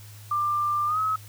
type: tone with pitch glide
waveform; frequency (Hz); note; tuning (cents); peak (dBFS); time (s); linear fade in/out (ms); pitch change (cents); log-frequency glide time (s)
sine; 1189 to 1281.7; D6 to E6; +21 to -49; -22; 0.31-1.16; 5; +130; 0.86-0.99
effects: added 104 Hz sine -43 dBFS peak until 1.28 s + white hiss -50 dBFS RMS until 1.28 s